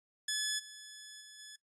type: tone with level steps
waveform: 10% pulse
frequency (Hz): 1714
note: A6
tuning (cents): -46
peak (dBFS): -23 / -39 / -42 / -39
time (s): 0.28-1.56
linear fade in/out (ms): 5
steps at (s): 0.58 / 1.2 / 1.38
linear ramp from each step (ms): 20
effects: noise-tail reverb RT60 0.1 s tail -18 dB re dry + resampled to 22050 Hz